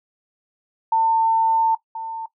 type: tone pair in turn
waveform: sine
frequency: 899 / 899 Hz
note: A5 / A5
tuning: +37 / +37 cents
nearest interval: unison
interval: 0 cents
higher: neither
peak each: -14 / -26 dBFS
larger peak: first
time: 0.92-1.75 / 1.95-2.26 s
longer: first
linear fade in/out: 5 ms
effects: noise-tail reverb RT60 0.1 s tail -17 dB re dry